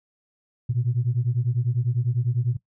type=beating tone pair; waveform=sine; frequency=116.6 / 126.6 Hz; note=A#2 / B2; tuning=+1 / +43 cents; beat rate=10 Hz; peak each=-23 dBFS; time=0.69-2.57 s; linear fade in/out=10 ms; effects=noise-tail reverb RT60 0.1 s tail -19 dB re dry + tanh soft clip ceiling -14 dBFS

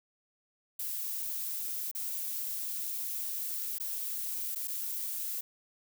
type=noise with dropouts; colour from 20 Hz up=violet; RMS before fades=-36 dBFS; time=0.79-5.41 s; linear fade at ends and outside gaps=5 ms; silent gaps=1.914-1.949 / 3.785-3.799 / 4.549-4.557 / 4.675-4.68 s; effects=none

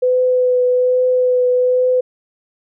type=tone with vibrato; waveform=sine; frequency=502 Hz; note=B4; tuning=28 cents sharp; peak=-11 dBFS; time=0.02-2.01 s; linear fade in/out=10 ms; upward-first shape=triangle; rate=1.2 Hz; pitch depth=16 cents each way; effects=none

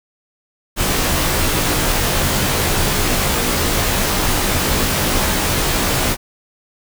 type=noise with comb filter; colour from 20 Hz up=pink; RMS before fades=-17 dBFS; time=0.76-6.17 s; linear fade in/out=50 ms; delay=18 ms; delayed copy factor=-0.75; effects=none

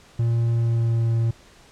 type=tone with pitch glide; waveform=triangle; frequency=116.54 to 114.87 Hz; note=A#2 to A#2; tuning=0 to -25 cents; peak=-16 dBFS; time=0.19-1.31 s; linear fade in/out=5 ms; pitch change=-25 cents; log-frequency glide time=0.5-1.08 s; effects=pink hiss -51 dBFS RMS until 1.71 s + low-pass 8000 Hz 12 dB/octave

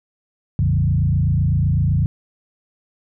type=tone with frequency modulation; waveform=sine; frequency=115.3 Hz; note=A#2; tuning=19 cents flat; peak=-14 dBFS; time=0.59-2.06 s; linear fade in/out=0 ms; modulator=27.9 Hz; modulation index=1.7; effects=none

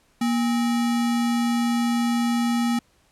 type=tone with sample-and-hold; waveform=sine; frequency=237 Hz; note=A#3; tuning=29 cents sharp; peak=-19 dBFS; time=0.21-2.79 s; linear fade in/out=5 ms; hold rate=1050 Hz; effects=pink hiss -62 dBFS RMS until 3.11 s + low-pass 11000 Hz 12 dB/octave

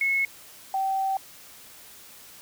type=tone pair in turn; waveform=sine; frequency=2186 / 772.9 Hz; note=C#7 / G5; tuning=-25 / -25 cents; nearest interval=octave + tritone; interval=1800 cents; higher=first; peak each=-21 / -23 dBFS; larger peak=first; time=0.01-0.25 / 0.74-1.17 s; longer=second; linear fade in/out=2 ms; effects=white hiss -48 dBFS RMS until 2.41 s

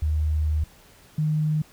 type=tone pair in turn; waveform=sine; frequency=76.8 / 153.6 Hz; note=D#2 / D#3; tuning=-22 / -22 cents; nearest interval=octave; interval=1200 cents; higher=second; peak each=-20 dBFS; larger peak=neither; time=0.02-0.64 / 1.18-1.62 s; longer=first; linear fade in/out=5 ms; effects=pink hiss -53 dBFS RMS until 1.72 s

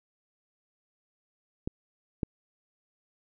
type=clicks; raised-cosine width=3 ms; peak=-18 / -15 dBFS; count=2; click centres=1.675 / 2.232 s; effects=none

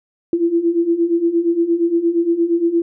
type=beating tone pair; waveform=sine; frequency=332.7 / 341.3 Hz; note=E4 / F4; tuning=+16 / -40 cents; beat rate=8.6 Hz; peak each=-19 / -15 dBFS; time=0.33-2.82 s; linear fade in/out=2 ms; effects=none

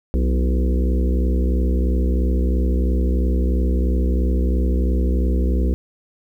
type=harmonic tone with a mistuned harmonic; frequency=63 Hz; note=B1; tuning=35 cents sharp; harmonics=1 / 3 / 4 / 5 / 6 / 7 / 8; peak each=-16 / -26 / -28 / -30 / -32 / -33 / -34 dBFS; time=0.14-5.74 s; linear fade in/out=0 ms; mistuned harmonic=5; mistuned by=+62 cents; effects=9-bit

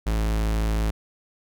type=tone; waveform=45% pulse; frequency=54 Hz; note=A1; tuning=32 cents flat; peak=-21 dBFS; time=0.06-0.91 s; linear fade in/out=10 ms; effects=none

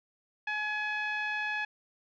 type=tone with low-pass filter; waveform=10% pulse; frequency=846 Hz; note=G#5; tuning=32 cents sharp; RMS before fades=-33 dBFS; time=0.47-1.65 s; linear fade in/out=5 ms; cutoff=2100 Hz; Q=3.1; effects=none

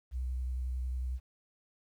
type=tone with vibrato; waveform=sine; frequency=63.1 Hz; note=B1; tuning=38 cents sharp; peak=-32 dBFS; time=0.11-1.2 s; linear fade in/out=50 ms; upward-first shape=square; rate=11 Hz; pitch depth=20 cents each way; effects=11-bit

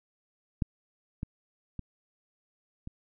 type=clicks; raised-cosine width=5 ms; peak=-14 / -21 / -24 / -27 dBFS; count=4; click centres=0.622 / 1.231 / 1.793 / 2.874 s; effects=none

